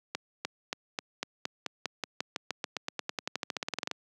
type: accelerating click train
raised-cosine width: 0.2 ms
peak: -14 dBFS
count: 30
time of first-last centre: 0.15-3.913 s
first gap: 300 ms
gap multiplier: 0.93
effects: high-pass 200 Hz 12 dB/octave